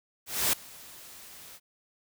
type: noise with ADSR envelope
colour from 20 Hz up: white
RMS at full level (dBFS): -24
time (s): 0.26-1.6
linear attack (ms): 270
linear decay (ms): 5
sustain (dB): -24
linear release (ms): 46
effects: none